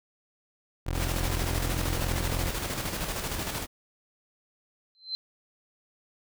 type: tone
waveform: 20% pulse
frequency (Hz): 43.16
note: F1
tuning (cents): -20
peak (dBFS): -23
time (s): 0.86-2.51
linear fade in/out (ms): 10
type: noise with tremolo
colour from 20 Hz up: pink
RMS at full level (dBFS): -31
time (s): 0.93-3.67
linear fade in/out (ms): 50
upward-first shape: square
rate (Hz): 13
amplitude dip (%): 40
type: tone with exponential growth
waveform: sine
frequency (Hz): 4091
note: C8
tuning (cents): -40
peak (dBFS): -26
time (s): 4.95-5.15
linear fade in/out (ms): 0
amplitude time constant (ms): 42
effects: none